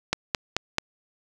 click train, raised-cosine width 0.2 ms, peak -5 dBFS, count 4, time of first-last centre 0.13-0.784 s, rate 4.59 Hz, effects none

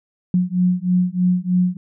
sine beating tone pair, 179.1 / 182.3 Hz, F3 / F#3, +44 / -25 cents, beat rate 3.2 Hz, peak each -18 dBFS, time 0.34-1.77 s, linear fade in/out 2 ms, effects none

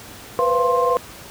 sine tone cluster, 490.4 / 513 / 690 / 1054 Hz, B4 / C5 / F5 / C6, -12 / -34 / -21 / +12 cents, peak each -19 / -24 / -24 / -19 dBFS, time 0.39-0.97 s, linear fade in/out 0 ms, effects pink hiss -39 dBFS RMS until 1.3 s + high-pass 60 Hz 12 dB/octave

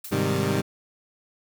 blue noise with exponential decay, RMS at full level -34 dBFS, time 0.04-0.33 s, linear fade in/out 5 ms, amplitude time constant 61 ms
20% pulse chord, Ab major seventh, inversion none, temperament equal with one note detuned, 103.23 / 130.81 / 155.56 / 196 Hz, Ab2 / C3 / Eb3 / G3, -10 / 0 / 0 / 0 cents, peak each -23 dBFS, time 0.11-0.62 s, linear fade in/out 20 ms
effects none

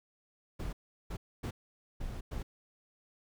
brown noise bursts at uneven times, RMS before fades -38 dBFS, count 5, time 0.59-0.73 / 1.1-1.17 / 1.43-1.51 / 2-2.21 / 2.31-2.43 s, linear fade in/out 10 ms, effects none

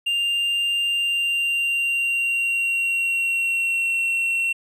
triangle tone with pitch glide, 2794 to 2722 Hz, F7 to F7, 0 to -45 cents, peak -18 dBFS, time 0.06-4.53 s, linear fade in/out 10 ms, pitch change -45 cents, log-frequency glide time 0.84-3.96 s, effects none

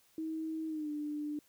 sine tone with pitch glide, 318.6 to 297.3 Hz, D#4 to D4, +41 to +21 cents, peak -35 dBFS, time 0.18-1.39 s, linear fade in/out 2 ms, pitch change -120 cents, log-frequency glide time 0.67-0.9 s, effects white hiss -68 dBFS RMS until 1.48 s

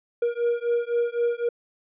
triangle beating tone pair, 472.2 / 476.1 Hz, A#4 / A#4, +22 / +37 cents, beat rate 3.9 Hz, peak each -23 dBFS, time 0.22-1.49 s, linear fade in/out 5 ms, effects resampled to 8000 Hz

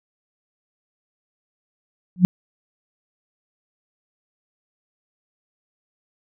sine tone with exponential growth, 180.7 Hz, F#3, 41 cents flat, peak -4 dBFS, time 2.16-2.25 s, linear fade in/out 0 ms, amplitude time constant 18 ms, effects none

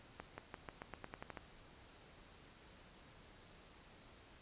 accelerating click train, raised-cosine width 0.5 ms, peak -30 dBFS, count 11, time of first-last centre 0.2-1.372 s, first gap 180 ms, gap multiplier 0.9, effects pink hiss -61 dBFS RMS until 4.41 s + resampled to 8000 Hz

